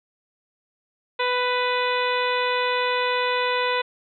harmonic tone with a mistuned harmonic, 496.1 Hz, B4, 8 cents sharp, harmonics 1 / 2 / 3 / 4 / 5 / 6 / 7 / 8, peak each -25 / -25 / -30 / -30 / -30 / -36 / -32 / -36 dBFS, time 1.19-3.82 s, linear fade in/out 10 ms, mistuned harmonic 7, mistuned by +15 cents, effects none

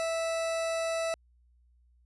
40% pulse tone, 657 Hz, E5, 6 cents flat, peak -28 dBFS, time 0-1.14 s, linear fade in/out 0 ms, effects added 60 Hz sine -61 dBFS peak until 2.05 s + resampled to 24000 Hz

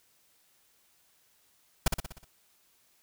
pink noise with echo, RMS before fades -22 dBFS, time 1.86-1.88 s, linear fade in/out 5 ms, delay 61 ms, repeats 6, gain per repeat -5 dB, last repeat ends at 2.246 s, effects white hiss -67 dBFS RMS until 3.02 s

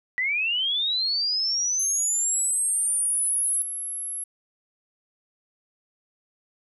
sine linear sweep, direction up, 1936 to 11000 Hz, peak -22 dBFS, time 0.18-3.62 s, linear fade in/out 0 ms
sine tone, 11170 Hz, F9, 1 cent flat, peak -29 dBFS, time 1.79-4.24 s, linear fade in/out 5 ms
effects none

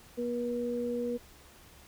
sine tone pair together, 240.8 / 481.7 Hz, B3 / B4, -44 / -43 cents, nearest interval octave, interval 1201 cents, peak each -34 / -32 dBFS, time 0.17-1.18 s, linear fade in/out 20 ms, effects added 71 Hz sine -61 dBFS peak until 1.87 s + pink hiss -56 dBFS RMS until 1.87 s

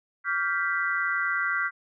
sine chord, G dominant seventh, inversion second, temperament equal with one note detuned, 1148.5 / 1396.9 / 1568 / 1975.5 Hz, D6 / F6 / G6 / B6, -39 / 0 / 0 / 0 cents, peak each -33 / -28 / -29 / -30 dBFS, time 0.24-1.71 s, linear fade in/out 50 ms, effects none

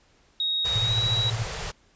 sine tone with pitch glide, 3766 to 3876 Hz, A#7 to B7, +17 to -33 cents, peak -23 dBFS, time 0.4-1.3 s, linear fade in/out 2 ms, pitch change +50 cents, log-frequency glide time 0.8-1.02 s
pink band-stop noise, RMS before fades -33 dBFS, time 0.64-1.72 s, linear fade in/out 20 ms, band 180 to 390 Hz, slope 48 dB/octave
sine tone with tremolo, 112.4 Hz, A2, 37 cents sharp, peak -22 dBFS, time 0.75-1.45 s, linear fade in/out 10 ms, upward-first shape sine, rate 14 Hz, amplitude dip 85%
effects pink hiss -61 dBFS RMS until 1.95 s + resampled to 16000 Hz

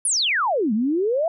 sine exponential two-way sweep, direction down then up, 10600 to 203 to 691 Hz, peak -18 dBFS, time 0.05-1.28 s, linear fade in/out 2 ms, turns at 0.73 s, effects none

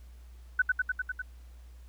sine tone with echo, 1500 Hz, F#6, 23 cents sharp, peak -20 dBFS, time 0.59-0.62 s, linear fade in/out 5 ms, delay 100 ms, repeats 6, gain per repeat -2 dB, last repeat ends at 1.22 s, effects added 60 Hz sine -47 dBFS peak until 1.88 s + pink hiss -65 dBFS RMS until 1.88 s

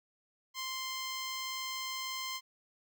10% pulse tone, 1046.5 Hz, C6, in tune, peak -28 dBFS, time 0.54-2.41 s, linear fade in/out 50 ms, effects none

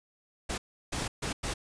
pink noise bursts at uneven times, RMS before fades -33 dBFS, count 4, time 0.49-0.58 / 0.92-1.08 / 1.22-1.33 / 1.43-1.54 s, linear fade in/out 10 ms, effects resampled to 22050 Hz

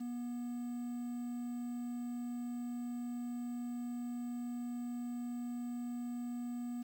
triangle tone with quantisation, 242.1 Hz, B3, 34 cents flat, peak -36 dBFS, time 0-6.83 s, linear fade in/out 10 ms, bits 10, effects none

